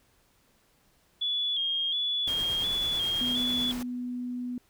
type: tone with vibrato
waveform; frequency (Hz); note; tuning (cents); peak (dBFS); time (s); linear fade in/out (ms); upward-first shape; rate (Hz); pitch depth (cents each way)
sine; 3329; G#7; +3; -26; 1.21-3.72; 10; square; 1.4; 50
type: noise with tremolo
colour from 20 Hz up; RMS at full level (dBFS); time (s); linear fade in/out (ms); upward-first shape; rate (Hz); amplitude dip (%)
pink; -39; 2.27-3.83; 5; triangle; 9.1; 30
type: tone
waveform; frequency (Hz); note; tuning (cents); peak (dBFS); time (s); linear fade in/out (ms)
sine; 246.9; B3; 0; -31; 3.21-4.58; 2
effects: pink hiss -66 dBFS RMS until 4.69 s